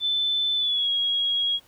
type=tone with pitch glide; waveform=sine; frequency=3520 to 3303 Hz; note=A7 to G#7; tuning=0 to -10 cents; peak=-21 dBFS; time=0-1.6 s; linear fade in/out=50 ms; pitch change=-110 cents; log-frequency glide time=0.56-0.89 s; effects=pink hiss -57 dBFS RMS until 1.67 s

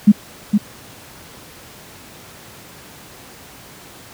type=tone with echo; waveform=sine; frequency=207.7 Hz; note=G#3; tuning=in tune; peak=-3 dBFS; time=0.07-0.12 s; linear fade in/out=10 ms; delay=460 ms; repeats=1; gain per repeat=-6 dB; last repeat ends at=0.58 s; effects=pink hiss -40 dBFS RMS until 4.13 s + high-pass 80 Hz 12 dB/octave

